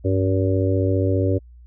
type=harmonic tone with a mistuned harmonic; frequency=94.9 Hz; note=F#2; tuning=44 cents sharp; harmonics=1 / 3 / 4 / 5 / 6; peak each=-19 / -24 / -25 / -26 / -27 dBFS; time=0.04-1.39 s; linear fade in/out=20 ms; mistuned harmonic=1; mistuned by=+39 cents; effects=added 60 Hz sine -42 dBFS peak until 1.66 s